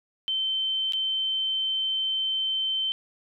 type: tone with dropouts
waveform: sine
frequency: 3093 Hz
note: G7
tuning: 24 cents flat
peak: -24 dBFS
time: 0.28-2.92 s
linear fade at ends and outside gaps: 0 ms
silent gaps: 0.923-0.934 s
effects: none